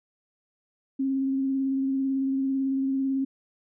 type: tone with vibrato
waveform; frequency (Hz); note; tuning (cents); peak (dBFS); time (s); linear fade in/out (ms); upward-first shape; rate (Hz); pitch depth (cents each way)
sine; 268.8; C4; +47; -23; 0.99-3.25; 10; sine; 18; 18
effects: none